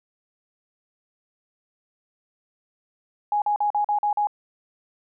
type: tone bursts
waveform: sine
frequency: 830.6 Hz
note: G#5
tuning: in tune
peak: -19 dBFS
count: 7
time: 3.32-4.271 s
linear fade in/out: 2 ms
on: 99 ms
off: 43 ms
effects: none